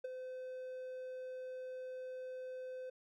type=tone with ADSR envelope; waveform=triangle; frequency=512 Hz; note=C5; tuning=38 cents flat; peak=-34 dBFS; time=0.04-2.9 s; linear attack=8 ms; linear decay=15 ms; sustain=-7 dB; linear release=7 ms; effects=none